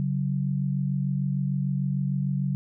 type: tone pair together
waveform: sine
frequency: 140.63 / 187.3 Hz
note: C#3 / F#3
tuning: +25 / +21 cents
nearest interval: perfect fourth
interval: 496 cents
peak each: -25 / -28 dBFS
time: 0-2.55 s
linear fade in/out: 0 ms
effects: none